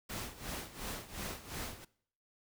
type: noise with tremolo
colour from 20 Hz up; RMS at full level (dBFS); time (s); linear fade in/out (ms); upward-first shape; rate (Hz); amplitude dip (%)
pink; -40; 0.09-1.85; 10; sine; 2.8; 80
effects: noise-tail reverb RT60 0.6 s tail -21 dB re dry